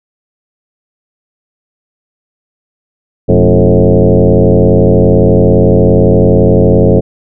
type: tone with frequency modulation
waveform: sine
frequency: 164.81 Hz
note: E3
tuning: in tune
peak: -3 dBFS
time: 3.28-7.01 s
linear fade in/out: 20 ms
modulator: 91.8 Hz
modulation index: 4.4
effects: none